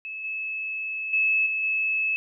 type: tone with level steps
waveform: sine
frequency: 2598 Hz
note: E7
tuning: 26 cents flat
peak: -32 / -28 / -19 / -24 / -22 dBFS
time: 0.05-2.16 s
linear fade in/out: 0 ms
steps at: 0.24 / 1.13 / 1.46 / 1.63 s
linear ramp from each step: 5 ms
effects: none